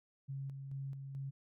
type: tone with tremolo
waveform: sine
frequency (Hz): 136.7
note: C#3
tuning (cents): -24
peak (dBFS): -39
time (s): 0.28-1.31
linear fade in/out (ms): 20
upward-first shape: square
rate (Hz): 2.3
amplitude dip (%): 40
effects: none